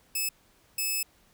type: tone bursts at uneven times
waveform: 5% pulse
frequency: 2600 Hz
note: E7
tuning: 24 cents flat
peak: -18 dBFS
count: 2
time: 0.15-0.29 / 0.78-1.03 s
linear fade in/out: 5 ms
effects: pink hiss -63 dBFS RMS until 1.33 s